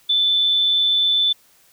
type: tone with amplitude modulation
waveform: sine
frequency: 3512 Hz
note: A7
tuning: 4 cents flat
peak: -13 dBFS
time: 0.09-1.33 s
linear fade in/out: 10 ms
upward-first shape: sine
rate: 183 Hz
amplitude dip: 30%
effects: white hiss -55 dBFS RMS until 1.72 s